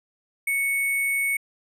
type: tone with sample-and-hold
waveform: sine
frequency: 2217 Hz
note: C#7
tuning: in tune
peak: -21 dBFS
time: 0.47-1.37 s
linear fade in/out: 5 ms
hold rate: 11025 Hz
effects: resampled to 32000 Hz